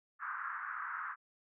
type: band-pass noise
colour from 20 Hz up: white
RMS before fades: -41 dBFS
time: 0.19-1.16 s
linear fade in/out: 50 ms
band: 1100 to 1600 Hz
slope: 48 dB/octave
effects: none